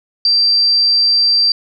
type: tone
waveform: sine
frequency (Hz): 4699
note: D8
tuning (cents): 0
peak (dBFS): -9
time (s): 0.25-1.52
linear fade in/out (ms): 2
effects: none